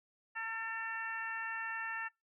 harmonic tone with a mistuned harmonic, 452 Hz, A4, 47 cents sharp, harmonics 2 / 3 / 4 / 5 / 6, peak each -45 / -44 / -39 / -52 / -47 dBFS, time 0.35-2.09 s, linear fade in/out 20 ms, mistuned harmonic 4, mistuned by -18 cents, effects noise-tail reverb RT60 0.2 s tail -25 dB re dry

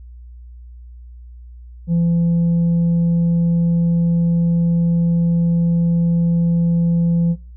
sine tone with tanh clipping, 169.6 Hz, E3, 50 cents sharp, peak -14 dBFS, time 1.87-7.36 s, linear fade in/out 50 ms, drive 2 dB, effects noise-tail reverb RT60 0.3 s tail -18 dB re dry + added 60 Hz sine -35 dBFS peak until 7.56 s

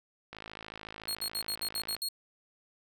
click train, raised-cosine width 0.3 ms, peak -26 dBFS, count 89, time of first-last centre 0.33-1.966 s, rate 53.8 Hz
sawtooth tone bursts, 4300 Hz, C8, 47 cents sharp, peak -29 dBFS, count 8, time 1.08-2.087 s, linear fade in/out 2 ms, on 69 ms, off 65 ms
effects none

